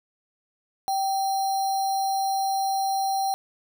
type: tone with sample-and-hold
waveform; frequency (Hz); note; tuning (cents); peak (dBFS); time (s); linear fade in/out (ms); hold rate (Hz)
sine; 777; G5; -16; -22; 0.88-3.34; 0; 4900
effects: none